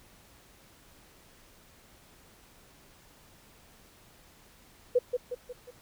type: tone with echo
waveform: sine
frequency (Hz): 493.9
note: B4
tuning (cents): 0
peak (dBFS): -19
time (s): 4.95-4.99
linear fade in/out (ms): 10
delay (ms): 180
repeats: 4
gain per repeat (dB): -6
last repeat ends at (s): 5.71
effects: pink hiss -58 dBFS RMS until 5.81 s